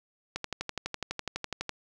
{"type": "click train", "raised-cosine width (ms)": 0.2, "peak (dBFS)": -15, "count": 17, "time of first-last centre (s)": [0.36, 1.693], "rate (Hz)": 12, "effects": []}